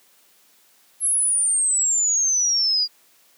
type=exponential sweep; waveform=sine; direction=down; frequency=11120 to 4800 Hz; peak=-17 dBFS; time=1-2.88 s; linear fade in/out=50 ms; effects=white hiss -57 dBFS RMS until 3.37 s + high-pass 200 Hz 12 dB/octave